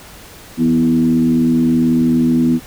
sine tone with frequency modulation, 246.9 Hz, B3, in tune, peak -10 dBFS, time 0.57-2.6 s, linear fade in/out 50 ms, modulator 78.7 Hz, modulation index 0.75, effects pink hiss -38 dBFS RMS until 2.66 s

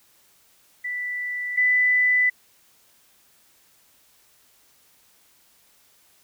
sine tone pair in turn, 1975.5 / 1993.8 Hz, B6 / B6, 0 / +16 cents, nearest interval unison, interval 16 cents, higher second, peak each -26 / -16 dBFS, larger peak second, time 0.84-1.57 / 1.57-2.3 s, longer neither, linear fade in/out 10 ms, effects white hiss -59 dBFS RMS until 6.23 s

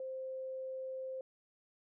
sine tone, 523.3 Hz, C5, in tune, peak -39 dBFS, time 0-1.21 s, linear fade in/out 2 ms, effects none

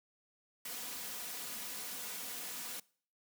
white noise with comb filter, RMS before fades -43 dBFS, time 0.65-2.8 s, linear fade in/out 5 ms, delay 4.1 ms, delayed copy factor +0.55, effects noise-tail reverb RT60 0.5 s tail -23 dB re dry + high-pass 100 Hz 12 dB/octave

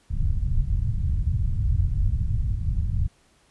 pink low-pass noise, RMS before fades -23 dBFS, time 0.1-3.08 s, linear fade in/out 10 ms, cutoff 120 Hz, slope 24 dB/octave, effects pink hiss -61 dBFS RMS until 3.5 s + resampled to 24000 Hz

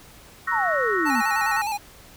sine chord, F# dominant seventh, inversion second, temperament equal with one note detuned, 1113.2 / 1318.5 / 1480 / 1864.7 Hz, C#6 / E6 / F#6 / A#6, +7 / 0 / 0 / 0 cents, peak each -30 / -27 / -29 / -25 dBFS, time 0.47-1.62 s, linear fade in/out 10 ms
sine exponential sweep, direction down, 987.8 to 216.9 Hz, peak -23 dBFS, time 0.51-1.22 s, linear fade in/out 20 ms
square tone with vibrato, 850 Hz, G#5, 40 cents sharp, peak -25 dBFS, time 1.05-1.78 s, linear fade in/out 20 ms, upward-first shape square, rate 9.7 Hz, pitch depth 62 cents each way
effects pink hiss -48 dBFS RMS until 2.16 s

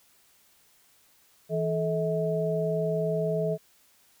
sine tone cluster, 163.4 / 433.2 / 640 Hz, E3 / A4 / D#5, -15 / -27 / +49 cents, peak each -29 dBFS, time 1.49-3.58 s, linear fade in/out 50 ms, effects white hiss -62 dBFS RMS until 4.2 s

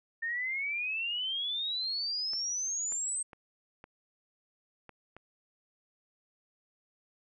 sine exponential sweep, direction up, 1806 to 8372 Hz, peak -31 dBFS, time 0.22-3.23 s, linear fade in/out 10 ms
clicks, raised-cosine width 0.5 ms, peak -33 dBFS, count 6, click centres 2.334 / 2.922 / 3.332 / 3.841 / 4.893 / 5.166 s
effects none

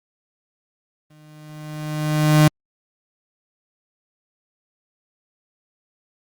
35% pulse tone with exponential growth, 152.6 Hz, D#3, 33 cents flat, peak -7 dBFS, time 1.1-2.48 s, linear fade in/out 5 ms, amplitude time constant 300 ms, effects Opus 32 kbps

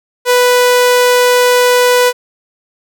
sawtooth tone, 493.9 Hz, B4, in tune, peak -3 dBFS, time 0.25-2.13 s, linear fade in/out 50 ms, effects none

